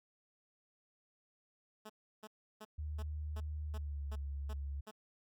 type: tone bursts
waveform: 10% pulse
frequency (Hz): 215.2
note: A3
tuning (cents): -38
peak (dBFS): -40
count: 9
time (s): 1.85-4.913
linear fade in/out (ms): 10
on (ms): 47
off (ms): 330
type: tone with pitch glide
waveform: sine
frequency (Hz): 75.7 to 70.22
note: D#2 to C#2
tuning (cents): -47 to +23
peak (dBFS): -38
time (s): 2.78-4.81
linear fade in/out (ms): 10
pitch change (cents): -130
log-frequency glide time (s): 3.66-4.09
effects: none